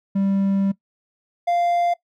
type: tone pair in turn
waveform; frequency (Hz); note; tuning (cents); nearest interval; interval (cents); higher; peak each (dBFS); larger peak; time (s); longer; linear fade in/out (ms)
triangle; 196 / 695.6; G3 / F5; 0 / -7; octave + minor seventh; 2193; second; -15; neither; 0.15-0.72 / 1.47-1.94; first; 10
effects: noise-tail reverb RT60 0.1 s tail -19 dB re dry